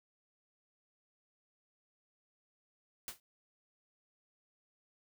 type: noise with exponential decay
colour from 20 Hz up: white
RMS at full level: -38 dBFS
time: 3.08-3.2 s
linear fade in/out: 1 ms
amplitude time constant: 26 ms
effects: none

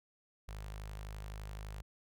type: tone with notch filter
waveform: sawtooth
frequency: 51.8 Hz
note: G#1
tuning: 4 cents flat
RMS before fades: -45 dBFS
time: 0.48-1.82 s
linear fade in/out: 5 ms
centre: 280 Hz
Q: 0.64
effects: none

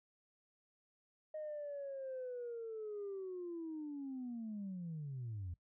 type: linear sweep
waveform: sine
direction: down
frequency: 622.3 to 82.41 Hz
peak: -40 dBFS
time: 1.34-5.54 s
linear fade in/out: 5 ms
effects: noise-tail reverb RT60 0.1 s tail -19 dB re dry + tanh soft clip ceiling -38 dBFS

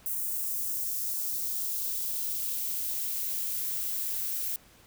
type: noise with high-pass filter sweep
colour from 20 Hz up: violet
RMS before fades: -32 dBFS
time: 0.06-4.56 s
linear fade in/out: 0 ms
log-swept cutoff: 8400 to 1000 Hz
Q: 1
effects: pink hiss -57 dBFS RMS until 4.86 s

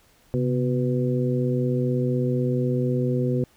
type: harmonic tone with a mistuned harmonic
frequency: 124.1 Hz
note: B2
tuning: 9 cents sharp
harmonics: 1 / 2 / 3 / 4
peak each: -23 / -26 / -28 / -29 dBFS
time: 0.34-3.44 s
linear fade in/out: 0 ms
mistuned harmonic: 1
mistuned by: +110 cents
effects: pink hiss -59 dBFS RMS until 3.56 s

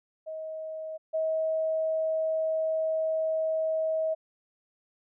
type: tone pair in turn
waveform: sine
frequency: 633 / 637.4 Hz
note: D#5 / D#5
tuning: +30 / +42 cents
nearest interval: unison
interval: 12 cents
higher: second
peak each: -34 / -25 dBFS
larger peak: second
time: 0.26-0.98 / 1.13-4.15 s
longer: second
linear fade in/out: 20 ms
effects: none

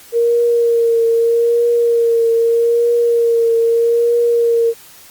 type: tone with vibrato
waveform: sine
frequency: 466.2 Hz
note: A#4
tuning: in tune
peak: -10 dBFS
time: 0.12-4.74 s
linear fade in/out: 50 ms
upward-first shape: triangle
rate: 0.8 Hz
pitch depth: 30 cents each way
effects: white hiss -41 dBFS RMS until 5.1 s + Opus 48 kbps

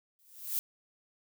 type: noise with exponential growth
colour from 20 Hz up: violet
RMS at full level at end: -29 dBFS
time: 0.19-0.59 s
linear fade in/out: 0 ms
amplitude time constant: 86 ms
effects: none

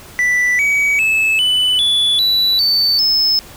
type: tone with pitch steps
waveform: triangle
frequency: 1975.5 / 2269 / 2607 / 2994 / 3440 / 3951 / 4539 / 5213 Hz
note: B6 / C#7 / E7 / F#7 / A7 / B7 / C#8 / E8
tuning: 0 / +40 / -20 / +20 / -40 / 0 / +40 / -20 cents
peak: -10 dBFS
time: 0.19-3.39 s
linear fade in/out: 0 ms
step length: 400 ms
effects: pink hiss -38 dBFS RMS until 3.56 s

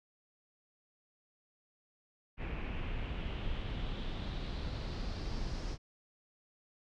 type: noise with low-pass filter sweep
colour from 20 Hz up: brown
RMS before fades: -38 dBFS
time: 2.37-5.78 s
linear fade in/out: 50 ms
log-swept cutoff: 2400 to 5400 Hz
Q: 3.5
effects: none

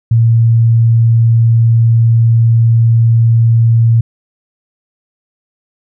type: tone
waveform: sine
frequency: 115 Hz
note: A#2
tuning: 23 cents flat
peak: -5 dBFS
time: 0.11-4.01 s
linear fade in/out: 5 ms
effects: none

